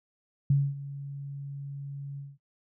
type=tone with ADSR envelope; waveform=sine; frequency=140.2 Hz; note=C#3; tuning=20 cents sharp; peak=-18 dBFS; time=0.5-2.38 s; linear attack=4 ms; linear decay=240 ms; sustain=-17 dB; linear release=200 ms; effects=noise-tail reverb RT60 0.1 s tail -19 dB re dry